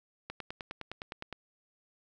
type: click train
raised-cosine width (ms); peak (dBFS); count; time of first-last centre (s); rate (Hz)
0.3; -23; 11; 0.3-1.327; 9.74
effects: none